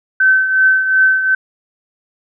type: tone with tremolo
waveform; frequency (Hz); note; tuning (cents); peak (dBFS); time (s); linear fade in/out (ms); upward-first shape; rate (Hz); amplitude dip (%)
sine; 1534; G6; -38; -6; 0.2-1.35; 5; triangle; 2.7; 65
effects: none